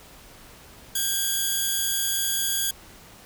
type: tone pair together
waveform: 5% pulse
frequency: 1591 / 3371 Hz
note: G6 / G#7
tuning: +25 / +25 cents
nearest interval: octave + minor second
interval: 1300 cents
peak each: -17 dBFS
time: 0.95-2.71 s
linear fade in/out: 5 ms
effects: pink hiss -48 dBFS RMS until 3.25 s